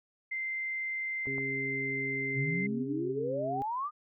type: tone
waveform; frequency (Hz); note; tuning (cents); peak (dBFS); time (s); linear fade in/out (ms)
sine; 2083; C7; -8; -32; 0.31-2.67; 10
type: clicks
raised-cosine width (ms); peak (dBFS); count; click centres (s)
1; -40 / -31; 2; 1.257 / 1.382
type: harmonic tone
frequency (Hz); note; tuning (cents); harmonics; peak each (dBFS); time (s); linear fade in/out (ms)
135.3; C#3; -42; 1 / 2 / 3; -41 / -39 / -39; 1.27-3.62; 0
type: exponential sweep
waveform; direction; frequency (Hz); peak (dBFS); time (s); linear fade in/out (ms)
sine; up; 125.5 to 1244.5; -31; 2.34-3.91; 50
effects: none